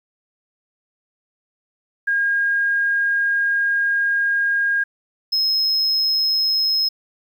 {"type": "tone pair in turn", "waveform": ["sine", "triangle"], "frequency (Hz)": [1623, 5153], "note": ["G#6", "E8"], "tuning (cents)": [-40, -40], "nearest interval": "octave + minor sixth", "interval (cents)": 2000, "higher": "second", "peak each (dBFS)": [-16, -15], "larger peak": "second", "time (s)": [[2.07, 4.84], [5.32, 6.89]], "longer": "first", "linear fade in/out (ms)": 10, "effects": ["9-bit"]}